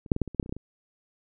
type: clicks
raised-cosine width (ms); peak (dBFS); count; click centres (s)
3; -30 / -6 / -17 / -11 / -23 / -26 / -8 / -23 / -27 / -23 / -18 / -25; 12; 0.062 / 0.118 / 0.164 / 0.217 / 0.277 / 0.347 / 0.398 / 0.428 / 0.461 / 0.494 / 0.525 / 0.566
effects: none